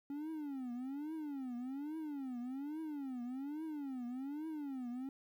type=tone with vibrato; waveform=triangle; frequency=277.2 Hz; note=C#4; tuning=in tune; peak=-38 dBFS; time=0.1-5.09 s; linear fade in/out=2 ms; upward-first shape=triangle; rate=1.2 Hz; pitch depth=270 cents each way; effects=12-bit